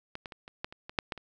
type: clicks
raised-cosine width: 0.3 ms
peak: -22 / -23 / -27 / -29 / -17 / -29 / -25 / -10 / -17 / -28 dBFS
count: 10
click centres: 0.154 / 0.258 / 0.322 / 0.479 / 0.645 / 0.725 / 0.895 / 0.988 / 1.122 / 1.177 s
effects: none